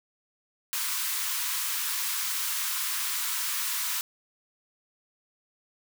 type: high-pass noise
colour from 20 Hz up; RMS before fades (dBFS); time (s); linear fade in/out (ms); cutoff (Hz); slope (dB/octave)
white; -30; 0.73-4.01; 0; 920; 96
effects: none